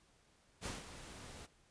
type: noise with ADSR envelope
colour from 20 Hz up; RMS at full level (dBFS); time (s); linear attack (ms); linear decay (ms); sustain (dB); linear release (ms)
pink; -41; 0.61-1.47; 44; 170; -11; 25
effects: pink hiss -70 dBFS RMS until 1.7 s + resampled to 22050 Hz